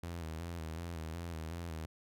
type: tone with vibrato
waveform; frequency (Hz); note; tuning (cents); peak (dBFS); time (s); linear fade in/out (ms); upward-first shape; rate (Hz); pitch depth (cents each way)
sawtooth; 82.6; E2; +4; -36; 0.03-1.86; 5; square; 2.7; 60
effects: none